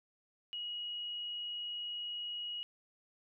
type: tone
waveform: sine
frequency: 2900 Hz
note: F#7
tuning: 35 cents flat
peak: -38 dBFS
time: 0.53-2.63 s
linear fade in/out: 0 ms
effects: none